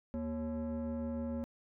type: tone with frequency modulation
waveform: sine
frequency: 236.4 Hz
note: A#3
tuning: 24 cents sharp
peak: -32 dBFS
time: 0.14-1.44 s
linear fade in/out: 0 ms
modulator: 313 Hz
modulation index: 0.83
effects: tanh soft clip ceiling -34 dBFS